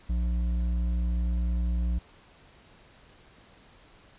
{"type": "tone with hard clipping", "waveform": "sine", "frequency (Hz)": 59.4, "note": "A#1", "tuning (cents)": 33, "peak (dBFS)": -26, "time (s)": [0.09, 1.99], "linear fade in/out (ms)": 10, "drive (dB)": 7, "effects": ["pink hiss -56 dBFS RMS until 4.18 s", "resampled to 8000 Hz"]}